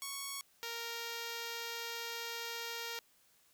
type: tone pair in turn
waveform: 5% pulse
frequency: 1108.7 / 465.1 Hz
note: C#6 / A#4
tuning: 0 / -4 cents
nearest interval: octave + minor third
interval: 1504 cents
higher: first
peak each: -28 dBFS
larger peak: neither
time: 0.02-0.41 / 0.63-2.99 s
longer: second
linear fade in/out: 0 ms
effects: white hiss -69 dBFS RMS until 3.53 s